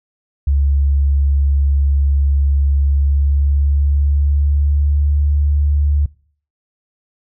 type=tone with pitch glide; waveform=sine; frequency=70 to 72.68 Hz; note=C#2 to D2; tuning=+18 to -17 cents; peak=-11 dBFS; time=0.47-6.06 s; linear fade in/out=5 ms; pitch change=+65 cents; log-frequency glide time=2.8-5.17 s; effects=noise-tail reverb RT60 0.5 s tail -23 dB re dry